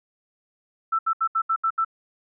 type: tone bursts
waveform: sine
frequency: 1327 Hz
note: E6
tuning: 11 cents sharp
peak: -19 dBFS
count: 7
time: 0.92-1.848 s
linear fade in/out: 10 ms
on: 70 ms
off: 73 ms
effects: none